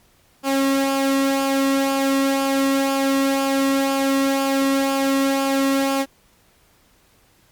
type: tone with flanger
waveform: sawtooth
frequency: 272.4 Hz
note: C#4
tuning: 30 cents flat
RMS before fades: -19 dBFS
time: 0.43-6.06 s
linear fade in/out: 50 ms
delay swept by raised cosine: 0.5 to 1.34 ms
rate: 2 Hz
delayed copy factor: -0.5
effects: pink hiss -57 dBFS RMS until 7.51 s + MP3 96 kbps